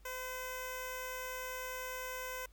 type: tone with notch filter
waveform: 5% pulse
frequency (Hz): 510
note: C5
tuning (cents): -44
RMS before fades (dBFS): -42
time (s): 0.05-2.46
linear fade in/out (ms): 5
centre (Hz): 4200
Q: 0.56
effects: added 50 Hz sine -57 dBFS peak until 2.52 s + pink hiss -70 dBFS RMS until 2.52 s